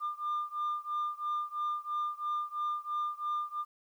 sine beating tone pair, 1200 / 1203 Hz, D6 / D6, +37 / +41 cents, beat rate 3 Hz, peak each -33 / -34 dBFS, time 0-3.65 s, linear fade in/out 50 ms, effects tanh soft clip ceiling -28 dBFS + 11-bit

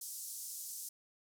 white band-pass noise, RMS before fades -45 dBFS, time 0.01-0.89 s, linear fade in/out 5 ms, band 5600 to 13000 Hz, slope 24 dB/octave, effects none

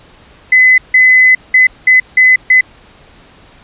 sine tone bursts at uneven times, 2022 Hz, B6, 40 cents sharp, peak -3 dBFS, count 6, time 0.52-0.78 / 0.94-1.35 / 1.54-1.67 / 1.87-2 / 2.17-2.36 / 2.5-2.61 s, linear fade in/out 5 ms, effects pink hiss -42 dBFS RMS until 3.63 s + resampled to 8000 Hz

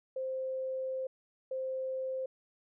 sine tone bursts at uneven times, 523 Hz, C5, 1 cent flat, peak -33 dBFS, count 2, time 0.16-1.07 / 1.51-2.26 s, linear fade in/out 5 ms, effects none

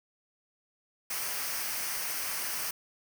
white noise with comb filter, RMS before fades -34 dBFS, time 1.1-2.71 s, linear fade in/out 5 ms, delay 0.27 ms, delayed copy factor -0.55, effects none

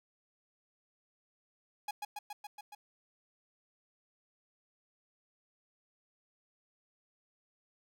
45% pulse tone with echo, 830.6 Hz, G#5, in tune, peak -35 dBFS, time 1.88-1.91 s, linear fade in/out 5 ms, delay 140 ms, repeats 6, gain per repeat -2 dB, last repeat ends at 2.75 s, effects none

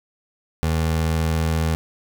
25% pulse tone, 80.5 Hz, E2, 41 cents flat, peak -15 dBFS, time 0.63-1.75 s, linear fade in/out 0 ms, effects none

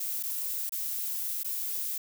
violet noise with dropouts, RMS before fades -33 dBFS, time 0-1.98 s, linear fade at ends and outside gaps 5 ms, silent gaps 0.229-0.234 / 0.694-0.721 / 1.433-1.445 s, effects none

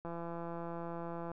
click train, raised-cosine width 1 ms, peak -29 dBFS, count 215, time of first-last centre 0.05-1.316 s, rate 169 Hz, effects none

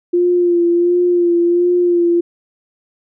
sine tone with vibrato, 349 Hz, F4, 1 cent flat, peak -10 dBFS, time 0.13-2.21 s, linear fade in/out 10 ms, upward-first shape sine, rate 1.4 Hz, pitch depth 29 cents each way, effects none

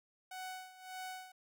sawtooth tone with tremolo, 745 Hz, F#5, 12 cents sharp, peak -38 dBFS, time 0.31-1.32 s, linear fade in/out 5 ms, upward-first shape sine, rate 1.7 Hz, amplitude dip 80%, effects none

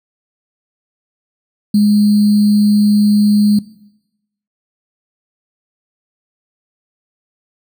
sine tone with sample-and-hold, 207.7 Hz, G#3, in tune, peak -7 dBFS, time 1.74-3.59 s, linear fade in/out 5 ms, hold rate 4410 Hz, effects noise-tail reverb RT60 0.9 s tail -19 dB re dry

